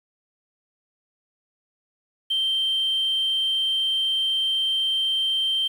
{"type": "tone", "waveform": "sine", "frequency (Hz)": 3136, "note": "G7", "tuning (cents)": 0, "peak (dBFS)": -19, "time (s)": [2.3, 5.68], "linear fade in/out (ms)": 10, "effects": ["tanh soft clip ceiling -17 dBFS", "8-bit"]}